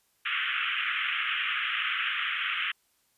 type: band-pass noise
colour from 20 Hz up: white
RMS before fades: -30 dBFS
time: 0.25-2.72 s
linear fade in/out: 10 ms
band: 1200 to 3200 Hz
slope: 96 dB/octave
effects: white hiss -70 dBFS RMS until 3.17 s + resampled to 32000 Hz